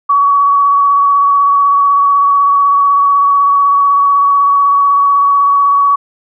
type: tone with vibrato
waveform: sine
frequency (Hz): 1129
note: C#6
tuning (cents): +31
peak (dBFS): -6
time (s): 0.09-5.96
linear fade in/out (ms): 10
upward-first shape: square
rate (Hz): 16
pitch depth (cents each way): 12
effects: none